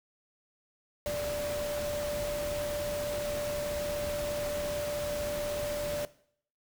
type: tone in noise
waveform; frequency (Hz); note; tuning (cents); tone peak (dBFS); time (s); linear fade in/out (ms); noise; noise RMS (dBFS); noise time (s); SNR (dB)
sine; 587.3; D5; 0; -31; 1.06-6.05; 0; pink; -39; 1.06-6.05; +5
effects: noise-tail reverb RT60 0.6 s tail -18 dB re dry